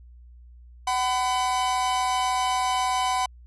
45% pulse tone pair together, 753.6 / 1006 Hz, F#5 / B5, +32 / +32 cents, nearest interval perfect fourth, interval 500 cents, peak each -25 dBFS, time 0.87-3.26 s, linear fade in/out 5 ms, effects added 60 Hz sine -45 dBFS peak until 3.46 s + resampled to 24000 Hz

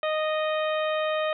harmonic tone, 620 Hz, D#5, 6 cents flat, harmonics 1 / 2 / 3 / 4 / 5 / 6, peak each -25 / -31 / -35 / -37 / -39 / -41 dBFS, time 0.03-1.33 s, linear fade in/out 2 ms, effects none

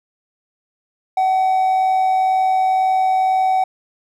triangle tone with amplitude modulation, 755 Hz, F#5, 35 cents sharp, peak -9 dBFS, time 1.17-3.64 s, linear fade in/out 5 ms, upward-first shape sine, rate 102 Hz, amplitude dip 40%, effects tanh soft clip ceiling -6 dBFS

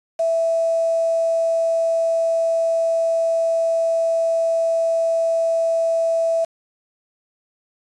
sine tone with quantisation, 660 Hz, E5, 2 cents sharp, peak -16 dBFS, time 0.19-6.45 s, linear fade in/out 10 ms, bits 6, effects resampled to 22050 Hz

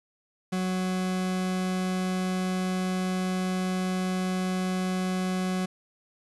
40% pulse tone, 185 Hz, F#3, in tune, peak -25 dBFS, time 0.52-5.66 s, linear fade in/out 10 ms, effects resampled to 24000 Hz + 9-bit

